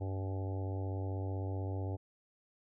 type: harmonic tone with a mistuned harmonic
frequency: 95.8 Hz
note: G2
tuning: 39 cents flat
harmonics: 1 / 3 / 4 / 5 / 6 / 7 / 8 / 9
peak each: -35 / -45 / -47 / -49 / -51 / -52 / -53 / -54 dBFS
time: 0-1.97 s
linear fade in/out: 20 ms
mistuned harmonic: 9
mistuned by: -22 cents
effects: none